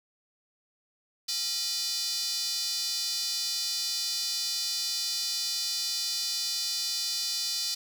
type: tone with high-pass filter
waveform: square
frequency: 273 Hz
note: C#4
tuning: 26 cents flat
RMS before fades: -31 dBFS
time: 1.28-7.75 s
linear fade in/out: 10 ms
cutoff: 4600 Hz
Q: 4.3
effects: 8-bit